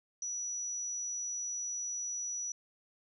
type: tone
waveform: sine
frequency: 5880 Hz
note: F#8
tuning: 12 cents flat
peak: -35 dBFS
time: 0.22-2.52 s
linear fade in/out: 2 ms
effects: none